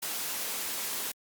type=noise; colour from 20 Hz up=white; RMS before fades=-34 dBFS; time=0.02-1.12 s; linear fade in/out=10 ms; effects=high-pass 200 Hz 12 dB/octave + Opus 48 kbps